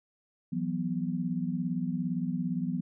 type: chord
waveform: sine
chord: E suspended second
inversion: none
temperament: equal with one note detuned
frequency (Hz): 167.5 / 185 / 246.9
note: E3 / F#3 / B3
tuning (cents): +28 / 0 / 0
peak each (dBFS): -33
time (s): 0.52-2.81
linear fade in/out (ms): 10
effects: none